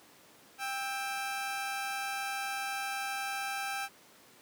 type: tone pair together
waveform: 20% pulse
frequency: 791.6 / 1313 Hz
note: G5 / E6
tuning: +17 / -7 cents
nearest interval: major sixth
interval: 876 cents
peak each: -30 / -35 dBFS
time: 0.58-3.89 s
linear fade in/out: 50 ms
effects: pink hiss -58 dBFS RMS until 4.41 s + high-pass 200 Hz 12 dB/octave